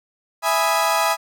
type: chord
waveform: 35% pulse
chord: E major seventh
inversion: none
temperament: equal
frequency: 659.3 / 830.6 / 987.8 / 1244.5 Hz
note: E5 / G#5 / B5 / D#6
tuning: 0 / 0 / 0 / 0 cents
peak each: -21 dBFS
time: 0.42-1.17 s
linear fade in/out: 50 ms
effects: none